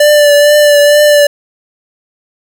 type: tone with vibrato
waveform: square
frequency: 587.3 Hz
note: D5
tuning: in tune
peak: -4 dBFS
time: 0-1.27 s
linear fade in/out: 5 ms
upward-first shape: triangle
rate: 2.2 Hz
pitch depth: 27 cents each way
effects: none